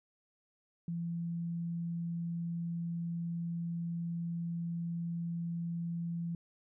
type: tone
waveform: sine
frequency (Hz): 169.4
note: E3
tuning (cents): +48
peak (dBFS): -34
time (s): 0.88-6.35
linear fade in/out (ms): 2
effects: none